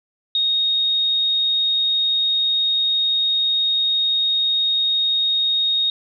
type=tone; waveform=sine; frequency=3729 Hz; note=A#7; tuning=in tune; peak=-16 dBFS; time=0.35-5.9 s; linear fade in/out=2 ms; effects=none